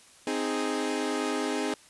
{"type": "chord", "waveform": "sawtooth", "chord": "Ab major", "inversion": "first", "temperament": "equal", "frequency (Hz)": [261.6, 311.1, 415.3], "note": ["C4", "Eb4", "Ab4"], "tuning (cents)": [0, 0, 0], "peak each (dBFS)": -28, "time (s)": [0.27, 1.74], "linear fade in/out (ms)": 2, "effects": ["white hiss -55 dBFS RMS until 1.89 s", "resampled to 24000 Hz"]}